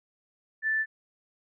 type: tone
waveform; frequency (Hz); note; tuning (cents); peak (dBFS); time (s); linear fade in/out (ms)
sine; 1760; A6; 0; -24; 0.62-0.86; 50
effects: none